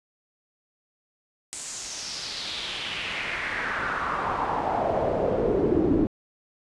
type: noise with band-pass filter sweep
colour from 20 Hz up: brown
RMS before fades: -27 dBFS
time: 1.53-6.07 s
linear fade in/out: 0 ms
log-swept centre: 8100 to 290 Hz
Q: 3.2
effects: resampled to 24000 Hz